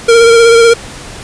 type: tone with vibrato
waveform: square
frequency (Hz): 462.8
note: A#4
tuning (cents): -13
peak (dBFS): -3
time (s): 0.08-0.74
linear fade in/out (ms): 10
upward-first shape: triangle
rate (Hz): 16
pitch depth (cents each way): 32
effects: pink hiss -28 dBFS RMS until 1.23 s + resampled to 22050 Hz